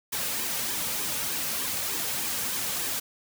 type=noise with flanger; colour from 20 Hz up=white; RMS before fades=-30 dBFS; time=0.12-3 s; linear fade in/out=10 ms; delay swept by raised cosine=1.4 to 3 ms; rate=3.3 Hz; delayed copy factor=-0.55; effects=none